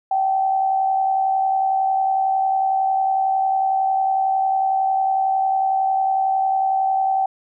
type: tone with amplitude modulation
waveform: sine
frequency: 770 Hz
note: G5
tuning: 31 cents flat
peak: -14 dBFS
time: 0.11-7.26 s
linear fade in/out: 5 ms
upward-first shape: sine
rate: 71 Hz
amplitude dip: 45%
effects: none